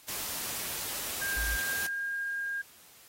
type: noise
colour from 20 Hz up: white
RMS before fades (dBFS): -36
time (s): 0.08-1.87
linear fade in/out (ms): 5
type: tone with pitch glide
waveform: sine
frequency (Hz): 1600 to 1615.8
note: G6 to G#6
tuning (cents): +35 to -48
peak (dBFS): -31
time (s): 1.21-2.62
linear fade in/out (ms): 10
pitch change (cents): +17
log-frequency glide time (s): 1.6-1.99
type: tone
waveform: sine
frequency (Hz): 55.1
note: A1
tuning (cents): +3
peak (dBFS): -32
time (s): 1.36-1.57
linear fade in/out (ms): 20
effects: white hiss -56 dBFS RMS until 3.08 s + AAC 48 kbps